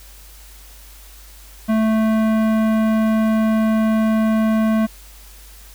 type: tone with tanh clipping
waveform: sine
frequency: 220 Hz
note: A3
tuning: in tune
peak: -16 dBFS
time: 1.68-4.87 s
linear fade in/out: 20 ms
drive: 17 dB
effects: added 50 Hz sine -41 dBFS peak until 5.74 s + white hiss -45 dBFS RMS until 5.74 s